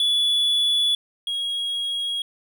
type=tone pair in turn; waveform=triangle; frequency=3426 / 3298 Hz; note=A7 / G#7; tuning=-47 / -13 cents; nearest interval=minor second; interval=66 cents; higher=first; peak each=-16 / -22 dBFS; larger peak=first; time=0-0.95 / 1.27-2.22 s; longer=neither; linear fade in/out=2 ms; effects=none